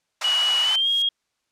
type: high-pass noise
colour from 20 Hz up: pink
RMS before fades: -29 dBFS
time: 0.21-0.76 s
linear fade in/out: 5 ms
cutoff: 780 Hz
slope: 24 dB/octave
type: tone with pitch glide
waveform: sine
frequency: 2926 to 3265 Hz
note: F#7 to G#7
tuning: -20 to -30 cents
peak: -18 dBFS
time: 0.24-1.09 s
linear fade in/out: 5 ms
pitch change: +190 cents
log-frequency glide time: 0.62-0.88 s
type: noise with exponential growth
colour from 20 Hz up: violet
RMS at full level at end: -29 dBFS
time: 0.46-1.02 s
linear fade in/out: 0 ms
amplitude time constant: 120 ms
effects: white hiss -74 dBFS RMS until 1.51 s + low-pass 7000 Hz 12 dB/octave